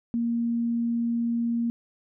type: tone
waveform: sine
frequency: 234 Hz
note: A#3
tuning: 7 cents sharp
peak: -23 dBFS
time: 0.14-1.7 s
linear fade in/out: 0 ms
effects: none